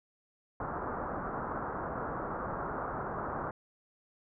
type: low-pass noise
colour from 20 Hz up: white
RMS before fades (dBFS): -37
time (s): 0.6-3.51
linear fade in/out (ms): 2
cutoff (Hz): 1400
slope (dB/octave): 48
effects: none